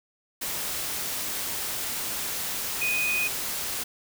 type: tone in noise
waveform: sine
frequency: 2489 Hz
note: D#7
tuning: in tune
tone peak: -24 dBFS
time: 2.81-3.28 s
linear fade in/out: 10 ms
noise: white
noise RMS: -31 dBFS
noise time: 0.41-3.84 s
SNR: +4 dB
effects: none